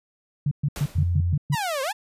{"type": "tone bursts", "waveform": "sine", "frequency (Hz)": 144.2, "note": "D3", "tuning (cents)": -31, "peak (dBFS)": -19, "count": 7, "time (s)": [0.46, 1.551], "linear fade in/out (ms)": 5, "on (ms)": 53, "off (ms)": 120}
{"type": "noise with exponential decay", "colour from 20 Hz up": "pink", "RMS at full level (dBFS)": -32, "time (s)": [0.76, 1.17], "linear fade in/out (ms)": 1, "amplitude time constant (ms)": 88}
{"type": "tone", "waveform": "sine", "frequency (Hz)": 87.5, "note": "F2", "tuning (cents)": 4, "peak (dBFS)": -20, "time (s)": [0.95, 1.35], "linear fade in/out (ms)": 10}
{"type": "exponential two-way sweep", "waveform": "sawtooth", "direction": "down then up", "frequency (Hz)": [1005, 513, 924], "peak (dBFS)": -21, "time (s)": [1.52, 1.93], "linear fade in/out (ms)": 20, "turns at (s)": 1.82}
{"effects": ["resampled to 32000 Hz"]}